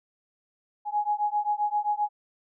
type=beating tone pair; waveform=sine; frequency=830.6 / 838.2 Hz; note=G#5 / G#5; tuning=0 / +16 cents; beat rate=7.6 Hz; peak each=-27 / -27 dBFS; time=0.85-2.09 s; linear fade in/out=50 ms; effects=none